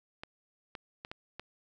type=clicks; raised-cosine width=0.3 ms; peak=-25 dBFS; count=5; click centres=0.235 / 0.752 / 1.049 / 1.115 / 1.396 s; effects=10-bit